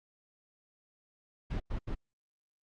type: noise bursts at uneven times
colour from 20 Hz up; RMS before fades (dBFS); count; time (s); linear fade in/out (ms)
brown; -34; 3; 1.5-1.6 / 1.7-1.79 / 1.87-1.95; 10
effects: low-pass 4000 Hz 12 dB/octave + Opus 48 kbps